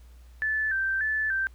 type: tone with vibrato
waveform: sine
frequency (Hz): 1651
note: G#6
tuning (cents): -11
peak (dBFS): -24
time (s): 0.42-1.47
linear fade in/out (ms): 0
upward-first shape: square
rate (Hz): 1.7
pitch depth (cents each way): 94
effects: added 60 Hz sine -47 dBFS peak until 1.54 s + pink hiss -63 dBFS RMS until 1.54 s